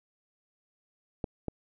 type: clicks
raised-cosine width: 2 ms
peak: -18 / -19 dBFS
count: 2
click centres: 1.242 / 1.483 s
effects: none

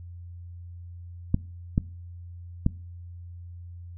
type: clicks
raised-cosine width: 5 ms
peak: -8 dBFS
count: 3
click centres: 1.344 / 1.779 / 2.664 s
effects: noise-tail reverb RT60 0.4 s tail -22 dB re dry + added 87 Hz sine -39 dBFS peak until 3.97 s

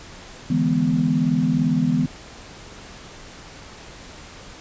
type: chord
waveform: sine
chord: E dominant seventh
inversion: third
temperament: equal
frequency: 146.83 / 164.81 / 207.7 / 246.9 Hz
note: D3 / E3 / G#3 / B3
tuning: 0 / 0 / 0 / 0 cents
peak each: -26 / -21 / -25 / -20 dBFS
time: 0.5-2.06 s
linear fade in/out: 5 ms
effects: pink hiss -41 dBFS RMS until 4.6 s + resampled to 16000 Hz

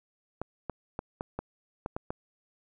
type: clicks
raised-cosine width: 1 ms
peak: -19 dBFS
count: 8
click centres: 0.416 / 0.697 / 0.991 / 1.209 / 1.39 / 1.861 / 1.965 / 2.105 s
effects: none

